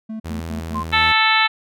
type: tone bursts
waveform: triangle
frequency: 220 Hz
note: A3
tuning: in tune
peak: -24 dBFS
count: 4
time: 0.09-0.812 s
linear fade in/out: 10 ms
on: 110 ms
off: 94 ms
type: tone with pitch glide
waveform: sawtooth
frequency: 82.41 to 80.99 Hz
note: E2 to E2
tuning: 0 to -30 cents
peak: -23 dBFS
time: 0.24-1.13 s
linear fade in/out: 20 ms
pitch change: -30 cents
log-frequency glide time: 0.48-1.02 s
type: tone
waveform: sine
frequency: 1046.5 Hz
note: C6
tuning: in tune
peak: -22 dBFS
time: 0.74-0.84 s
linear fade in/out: 20 ms
type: harmonic tone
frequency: 440 Hz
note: A4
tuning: in tune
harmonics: 2 / 3 / 4 / 5 / 6 / 7 / 8 / 9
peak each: -20 / -20 / -20 / -20 / -22 / -25 / -25 / -23 dBFS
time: 0.92-1.48 s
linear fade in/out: 20 ms
effects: none